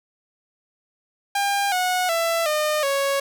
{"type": "tone with pitch steps", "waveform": "sawtooth", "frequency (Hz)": [802, 731.2, 666.7, 607.8, 554.1], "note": ["G5", "F#5", "E5", "D#5", "C#5"], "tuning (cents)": [39, -21, 19, -41, -1], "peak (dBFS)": -16, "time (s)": [1.35, 3.2], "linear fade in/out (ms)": 5, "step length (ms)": 370, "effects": []}